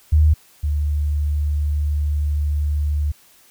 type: tone pair in turn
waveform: sine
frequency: 76.7 / 73.93 Hz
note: D#2 / D2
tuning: -24 / +12 cents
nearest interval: minor second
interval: 64 cents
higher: first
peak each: -10 / -17 dBFS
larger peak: first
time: 0.12-0.34 / 0.63-3.12 s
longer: second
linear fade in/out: 10 ms
effects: white hiss -52 dBFS RMS until 3.5 s

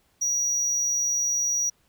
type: tone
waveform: triangle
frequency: 5780 Hz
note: F#8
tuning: 41 cents flat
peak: -21 dBFS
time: 0.21-1.7 s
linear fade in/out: 10 ms
effects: pink hiss -66 dBFS RMS until 1.88 s

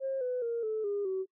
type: tone with pitch steps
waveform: sine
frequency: 536 / 500.1 / 466.6 / 435.4 / 406.2 / 379 Hz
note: C5 / B4 / A#4 / A4 / G#4 / F#4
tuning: +42 / +22 / +2 / -18 / -38 / +42 cents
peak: -29 dBFS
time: 0-1.26 s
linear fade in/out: 50 ms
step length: 210 ms
effects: noise-tail reverb RT60 0.1 s tail -24 dB re dry + tanh soft clip ceiling -25 dBFS

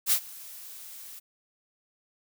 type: noise with ADSR envelope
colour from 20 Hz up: blue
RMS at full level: -21 dBFS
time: 0.06-1.2 s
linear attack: 59 ms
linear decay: 77 ms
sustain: -23 dB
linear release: 19 ms
effects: none

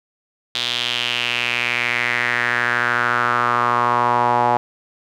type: tone with band-pass filter sweep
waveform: sawtooth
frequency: 120.9 Hz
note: B2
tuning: 36 cents flat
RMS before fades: -19 dBFS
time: 0.55-4.57 s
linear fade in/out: 0 ms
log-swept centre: 3600 to 840 Hz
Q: 4.2
effects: none

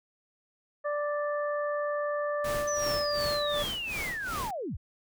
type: harmonic tone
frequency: 587.3 Hz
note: D5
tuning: in tune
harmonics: 1 / 2 / 3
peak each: -29 / -35 / -39 dBFS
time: 0.84-3.64 s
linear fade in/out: 20 ms
type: noise with tremolo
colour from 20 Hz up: pink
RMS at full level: -36 dBFS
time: 2.44-4.51 s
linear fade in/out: 5 ms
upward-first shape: sine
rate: 2.7 Hz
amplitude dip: 85%
type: linear sweep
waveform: sine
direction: down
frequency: 6110 to 34.3 Hz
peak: -32 dBFS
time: 2.67-4.77 s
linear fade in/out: 10 ms
effects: none

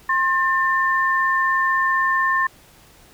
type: tone pair together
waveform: sine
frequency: 1065.5 / 1792 Hz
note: C6 / A6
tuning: +31 / +31 cents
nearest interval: major sixth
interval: 900 cents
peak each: -19 dBFS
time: 0.09-2.47 s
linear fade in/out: 5 ms
effects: pink hiss -50 dBFS RMS until 3.13 s

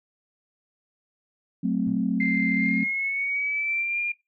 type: chord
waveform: sine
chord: F# diminished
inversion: none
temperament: equal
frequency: 185 / 220 / 261.6 Hz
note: F#3 / A3 / C4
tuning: 0 / 0 / 0 cents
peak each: -25 / -26 / -26 dBFS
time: 1.63-2.84 s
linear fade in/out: 10 ms
type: tone with exponential decay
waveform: triangle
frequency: 119.4 Hz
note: A#2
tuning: 42 cents sharp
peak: -31 dBFS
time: 1.87-2.17 s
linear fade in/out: 0 ms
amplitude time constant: 65 ms
type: tone with pitch glide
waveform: sine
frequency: 2093 to 2404 Hz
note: C7 to D7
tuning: 0 to +40 cents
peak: -24 dBFS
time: 2.2-4.12 s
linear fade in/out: 5 ms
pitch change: +240 cents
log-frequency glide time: 2.57-4.01 s
effects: noise-tail reverb RT60 0.2 s tail -18 dB re dry + tanh soft clip ceiling -10 dBFS

